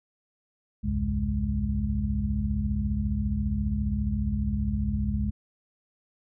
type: tone cluster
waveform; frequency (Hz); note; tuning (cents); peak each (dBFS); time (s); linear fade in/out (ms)
sine; 62.3 / 77.1 / 96.8 / 136 / 207.9; B1 / D#2 / G2 / C#3 / G#3; +16 / -15 / -21 / -33 / +2; -29 / -32 / -33 / -35 / -29; 0.83-5.31; 20
effects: none